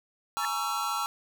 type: tone with exponential growth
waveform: sine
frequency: 1760 Hz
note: A6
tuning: in tune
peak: -27 dBFS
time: 0.37-0.45 s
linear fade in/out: 0 ms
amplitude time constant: 16 ms
type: chord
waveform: square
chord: A# half-diminished seventh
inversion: third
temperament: just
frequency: 839.1 / 932.3 / 1118.8 / 1342.6 Hz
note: G#5 / A#5 / C#6 / E6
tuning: +18 / 0 / +16 / +31 cents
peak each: -36 / -37 / -36 / -32 dBFS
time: 0.37-1.06 s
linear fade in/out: 0 ms
effects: none